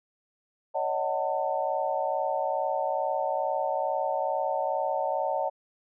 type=chord; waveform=sine; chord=D# half-diminished seventh; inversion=third; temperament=just; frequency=560 / 622.3 / 746.7 / 896 Hz; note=C#5 / D#5 / F#5 / A5; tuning=+18 / 0 / +16 / +31 cents; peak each=-31 dBFS; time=0.74-5.5 s; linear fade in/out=20 ms; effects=none